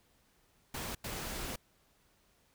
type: noise bursts at uneven times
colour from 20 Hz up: pink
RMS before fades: -40 dBFS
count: 2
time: 0.74-0.95 / 1.04-1.56 s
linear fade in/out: 5 ms
effects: pink hiss -70 dBFS RMS until 2.54 s